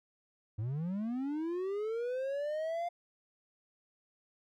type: linear sweep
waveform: triangle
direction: up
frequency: 100.6 to 702 Hz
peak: -31 dBFS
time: 0.58-2.89 s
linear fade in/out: 10 ms
effects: none